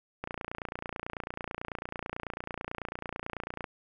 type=click train; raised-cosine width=0.5 ms; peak=-20 dBFS; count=100; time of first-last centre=0.24-3.642 s; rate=29.1 Hz; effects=none